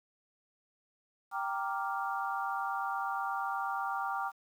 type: chord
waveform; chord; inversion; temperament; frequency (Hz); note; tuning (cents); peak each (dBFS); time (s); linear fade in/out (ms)
sine; G minor seventh; none; equal; 784 / 932.3 / 1174.7 / 1396.9; G5 / Bb5 / D6 / F6; 0 / 0 / 0 / 0; -36 / -39 / -37 / -39; 1.31-4.32; 50
effects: 10-bit